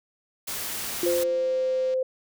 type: noise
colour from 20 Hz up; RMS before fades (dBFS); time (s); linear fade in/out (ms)
white; -32; 0.47-1.24; 10
type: click train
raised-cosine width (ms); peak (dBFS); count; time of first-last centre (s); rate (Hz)
0.2; -31; 257; 0.84-1.939; 233
type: tone with exponential decay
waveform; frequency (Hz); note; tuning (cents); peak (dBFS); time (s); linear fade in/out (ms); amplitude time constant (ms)
sine; 349.2; F4; 0; -21; 1.03-1.77; 2; 160
type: tone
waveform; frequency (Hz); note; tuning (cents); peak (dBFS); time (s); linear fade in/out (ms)
sine; 518; C5; -17; -22; 1.06-2.03; 5
effects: none